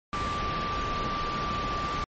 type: tone in noise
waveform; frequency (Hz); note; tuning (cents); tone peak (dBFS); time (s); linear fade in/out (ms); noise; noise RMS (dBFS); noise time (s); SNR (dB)
sine; 1174.7; D6; 0; -30; 0.13-2.04; 0; pink; -32; 0.13-2.04; -1
effects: low-pass 4000 Hz 12 dB/octave + MP3 32 kbps